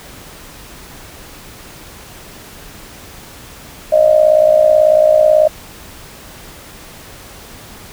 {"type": "tone with amplitude modulation", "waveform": "sine", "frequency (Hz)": 618, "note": "D#5", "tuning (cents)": -12, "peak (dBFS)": -3, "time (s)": [3.92, 5.48], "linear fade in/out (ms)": 10, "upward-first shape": "sine", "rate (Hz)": 58.2, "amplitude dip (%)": 75, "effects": ["pink hiss -36 dBFS RMS until 7.92 s"]}